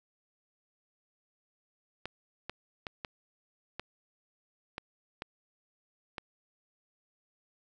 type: clicks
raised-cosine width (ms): 0.3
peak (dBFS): -21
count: 8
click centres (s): 2.056 / 2.496 / 2.868 / 3.048 / 3.796 / 4.781 / 5.221 / 6.182
effects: none

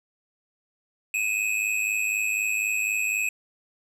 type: tone pair together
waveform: square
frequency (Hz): 2489 / 2593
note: D#7 / E7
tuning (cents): 0 / -29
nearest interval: minor second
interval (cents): 71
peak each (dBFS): -27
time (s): 1.14-3.29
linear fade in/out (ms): 2
effects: low-pass 12000 Hz 12 dB/octave

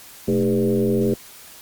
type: tone with frequency modulation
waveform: sine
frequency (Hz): 310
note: D#4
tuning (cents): -6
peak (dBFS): -16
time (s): 0.28-1.14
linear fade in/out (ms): 2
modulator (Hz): 91.4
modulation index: 1.9
effects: white hiss -43 dBFS RMS until 1.61 s + Opus 48 kbps

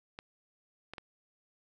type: clicks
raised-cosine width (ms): 0.3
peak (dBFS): -26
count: 3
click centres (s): 0.189 / 0.936 / 0.982
effects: none

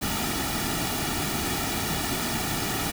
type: noise with comb filter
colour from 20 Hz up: pink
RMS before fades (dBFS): -28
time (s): 0.01-2.92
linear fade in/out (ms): 20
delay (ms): 1.9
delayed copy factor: -0.65
effects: none

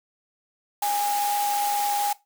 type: tone in noise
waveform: sine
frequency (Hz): 819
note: G#5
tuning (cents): -24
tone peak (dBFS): -22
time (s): 0.82-2.13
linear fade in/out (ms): 5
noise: white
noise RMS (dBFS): -31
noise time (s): 0.82-2.13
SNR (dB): +6
effects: noise-tail reverb RT60 0.2 s tail -18 dB re dry + high-pass 400 Hz 12 dB/octave

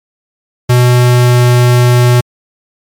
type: tone with pitch glide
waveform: square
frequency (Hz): 123.47 to 122.76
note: B2 to B2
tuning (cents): 0 to -10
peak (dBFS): -5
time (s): 0.69-2.21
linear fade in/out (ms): 10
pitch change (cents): -10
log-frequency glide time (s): 0.84-1.46
effects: MP3 96 kbps

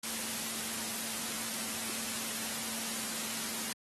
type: tone in noise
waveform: sine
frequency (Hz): 224.8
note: A3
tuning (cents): +37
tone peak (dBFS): -48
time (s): 0.03-3.73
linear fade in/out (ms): 5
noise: white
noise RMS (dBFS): -37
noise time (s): 0.03-3.73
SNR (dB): -14
effects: high-pass 100 Hz 12 dB/octave + AAC 32 kbps

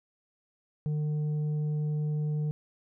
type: tone with tanh clipping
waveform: triangle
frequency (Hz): 150.9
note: D3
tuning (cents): +47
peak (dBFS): -28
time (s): 0.86-2.51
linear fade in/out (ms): 0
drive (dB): 9
effects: none

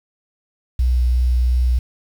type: tone with vibrato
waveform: sine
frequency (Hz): 61.74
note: B1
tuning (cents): 0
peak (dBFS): -13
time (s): 0.79-1.79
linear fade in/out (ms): 5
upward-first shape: sine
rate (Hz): 2.8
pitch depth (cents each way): 11
effects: 7-bit

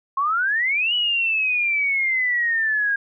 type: exponential two-way sweep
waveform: sine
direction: up then down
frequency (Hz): 1066 to 2960 to 1617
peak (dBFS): -18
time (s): 0.17-2.96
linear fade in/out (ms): 5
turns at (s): 0.94
effects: none

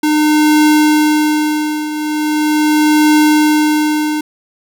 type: tone with tremolo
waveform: square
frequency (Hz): 303.7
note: D#4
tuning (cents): -42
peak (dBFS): -7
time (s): 0.03-4.21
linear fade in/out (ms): 5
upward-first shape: triangle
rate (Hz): 0.4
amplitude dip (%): 75
effects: none

